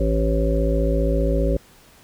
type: harmonic tone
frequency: 55 Hz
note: A1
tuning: in tune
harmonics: 1 / 3 / 5 / 7 / 9 / 10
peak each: -19 / -26 / -27 / -27 / -29 / -25 dBFS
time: 0-1.57 s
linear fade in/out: 5 ms
effects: pink hiss -51 dBFS RMS until 2.03 s